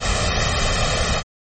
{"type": "noise with comb filter", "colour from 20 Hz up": "pink", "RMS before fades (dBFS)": -19, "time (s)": [0, 1.23], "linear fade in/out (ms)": 50, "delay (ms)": 1.6, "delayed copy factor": 0.75, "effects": ["MP3 32 kbps"]}